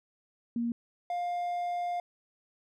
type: tone pair in turn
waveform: sine / triangle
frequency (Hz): 235.1 / 704.5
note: A#3 / F5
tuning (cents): +15 / +15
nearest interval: octave + perfect fifth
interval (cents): 1900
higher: second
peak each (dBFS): -28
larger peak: neither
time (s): 0.56-0.72 / 1.1-2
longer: second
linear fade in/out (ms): 2
effects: none